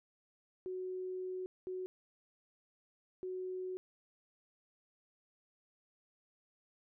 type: tone bursts at uneven times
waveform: sine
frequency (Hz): 370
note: F#4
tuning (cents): 0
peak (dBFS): -38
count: 3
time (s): 0.66-1.46 / 1.67-1.86 / 3.23-3.77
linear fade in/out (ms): 0
effects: none